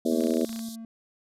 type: harmonic tone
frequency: 81 Hz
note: E2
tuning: 30 cents flat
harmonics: 3 / 4 / 5 / 6 / 7 / 8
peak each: -26 / -28 / -30 / -32 / -33 / -34 dBFS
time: 0.05-0.45 s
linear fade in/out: 5 ms
type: band-pass noise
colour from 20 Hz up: pink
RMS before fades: -45 dBFS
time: 0.05-0.76 s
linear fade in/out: 10 ms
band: 3400 to 14000 Hz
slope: 96 dB/octave
type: tone with tremolo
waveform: triangle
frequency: 226.1 Hz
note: A3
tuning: 47 cents sharp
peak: -30 dBFS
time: 0.11-0.85 s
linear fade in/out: 2 ms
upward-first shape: square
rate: 2.6 Hz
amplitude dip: 45%
type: clicks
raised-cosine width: 0.2 ms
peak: -25 dBFS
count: 12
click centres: 0.207 / 0.238 / 0.27 / 0.307 / 0.338 / 0.37 / 0.412 / 0.449 / 0.493 / 0.529 / 0.561 / 0.592 s
effects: none